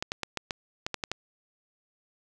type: clicks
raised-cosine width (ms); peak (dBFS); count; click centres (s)
0.2; -13; 9; 0.025 / 0.119 / 0.233 / 0.373 / 0.508 / 0.865 / 0.943 / 1.038 / 1.116
effects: none